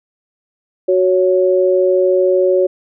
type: tone pair together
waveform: sine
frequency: 370 / 556.8 Hz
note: F#4 / C#5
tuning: 0 / +8 cents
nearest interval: perfect fifth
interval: 708 cents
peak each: -12 / -13 dBFS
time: 0.88-2.67 s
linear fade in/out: 10 ms
effects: none